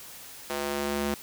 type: tone with high-pass filter sweep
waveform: square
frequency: 71.4 Hz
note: D2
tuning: 48 cents flat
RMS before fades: -30 dBFS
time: 0.5-1.14 s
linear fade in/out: 0 ms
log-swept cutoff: 470 to 210 Hz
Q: 1
effects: white hiss -45 dBFS RMS until 1.22 s